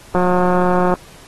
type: click train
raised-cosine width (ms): 1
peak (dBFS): -3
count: 143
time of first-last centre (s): 0.15-0.939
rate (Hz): 180
effects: pink hiss -43 dBFS RMS until 1.27 s + AAC 32 kbps